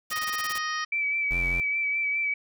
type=noise bursts; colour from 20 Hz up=white; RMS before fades=-36 dBFS; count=9; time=0.1-0.583 s; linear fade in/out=5 ms; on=35 ms; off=21 ms
type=harmonic tone; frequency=622.3 Hz; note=D#5; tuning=in tune; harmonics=2 / 3 / 4 / 5 / 6 / 7 / 8 / 9; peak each=-31 / -31 / -42 / -40 / -47 / -43 / -42 / -38 dBFS; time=0.11-0.85 s; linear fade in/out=10 ms
type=tone with vibrato; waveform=sine; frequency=2307 Hz; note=D7; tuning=31 cents flat; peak=-24 dBFS; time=0.92-2.34 s; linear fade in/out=5 ms; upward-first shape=sine; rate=4.9 Hz; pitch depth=27 cents each way
type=tone; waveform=square; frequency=43.65 Hz; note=F1; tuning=in tune; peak=-30 dBFS; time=1.31-1.6 s; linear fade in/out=0 ms
effects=none